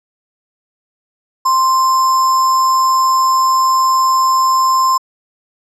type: tone with sample-and-hold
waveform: sine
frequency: 1046.5 Hz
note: C6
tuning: in tune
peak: -9 dBFS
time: 1.45-4.98 s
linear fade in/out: 10 ms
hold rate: 6300 Hz
effects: low-pass 10000 Hz 12 dB/octave